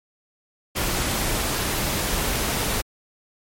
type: noise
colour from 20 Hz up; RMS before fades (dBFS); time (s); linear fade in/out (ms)
pink; -24; 0.75-2.82; 20
effects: MP3 64 kbps